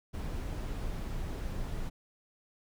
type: noise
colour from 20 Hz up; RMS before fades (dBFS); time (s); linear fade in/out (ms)
brown; -36; 0.13-1.9; 20
effects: none